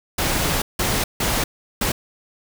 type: noise bursts at uneven times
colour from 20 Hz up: pink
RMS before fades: -21 dBFS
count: 4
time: 0.18-0.62 / 0.79-1.04 / 1.2-1.44 / 1.81-1.92 s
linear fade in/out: 5 ms
effects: none